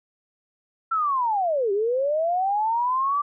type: linear two-way sweep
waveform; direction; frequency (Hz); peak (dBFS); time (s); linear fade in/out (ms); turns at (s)
sine; down then up; 1357 to 385.8 to 1175; -20; 0.91-3.22; 10; 1.72
effects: none